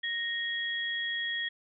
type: tone pair together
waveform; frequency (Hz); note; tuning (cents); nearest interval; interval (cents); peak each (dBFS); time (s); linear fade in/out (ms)
sine; 1864.7 / 3312; A#6 / G#7; 0 / -5; minor seventh; 995; -32 / -34; 0.03-1.49; 10
effects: none